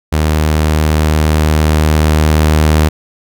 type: tone with level ramp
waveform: sawtooth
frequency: 77.2 Hz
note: D#2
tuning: 13 cents flat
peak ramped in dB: -6 to -3 dBFS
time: 0.12-2.89 s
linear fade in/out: 10 ms
effects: none